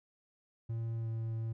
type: tone with pitch glide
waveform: triangle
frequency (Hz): 114.3 to 112.92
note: A#2 to A2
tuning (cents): -34 to +45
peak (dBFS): -32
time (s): 0.69-1.53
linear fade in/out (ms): 10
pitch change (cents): -21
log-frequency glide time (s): 0.97-1.1
effects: none